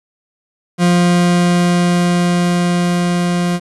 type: tone with level ramp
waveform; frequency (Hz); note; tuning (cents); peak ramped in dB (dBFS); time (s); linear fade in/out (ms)
40% pulse; 175.6; F3; +10; -8 to -13; 0.78-3.6; 50
effects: resampled to 24000 Hz + 7-bit